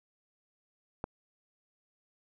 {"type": "click", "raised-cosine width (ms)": 1, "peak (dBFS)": -20, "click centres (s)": 1.041, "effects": []}